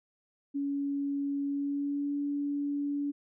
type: tone with pitch glide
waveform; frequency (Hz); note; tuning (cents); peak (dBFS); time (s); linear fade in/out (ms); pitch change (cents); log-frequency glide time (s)
sine; 281.5 to 286.3; C#4 to D4; +27 to -44; -29; 0.54-3.12; 20; +29; 1.46-2.14
effects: none